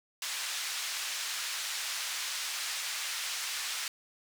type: band-pass noise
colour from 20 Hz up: white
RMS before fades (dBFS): -36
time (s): 0.22-3.88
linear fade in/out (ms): 2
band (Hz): 1300 to 6400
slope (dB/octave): 12
effects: none